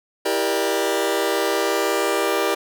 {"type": "chord", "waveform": "sawtooth", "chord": "E half-diminished seventh", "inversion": "none", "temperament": "just", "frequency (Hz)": [329.6, 395.6, 474.7, 593.3], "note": ["E4", "G4", "Bb4", "D5"], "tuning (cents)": [0, 16, 31, 18], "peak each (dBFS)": [-23, -19, -21, -21], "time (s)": [0.25, 2.55], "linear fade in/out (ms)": 10, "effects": []}